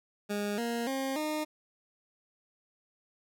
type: tone with pitch steps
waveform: 20% pulse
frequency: 205.5 / 234.7 / 268 / 306.1 Hz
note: G#3 / A#3 / C4 / D#4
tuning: -18 / +12 / +42 / -28 cents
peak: -26 dBFS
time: 0.29-1.45 s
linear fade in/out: 20 ms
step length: 290 ms
effects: none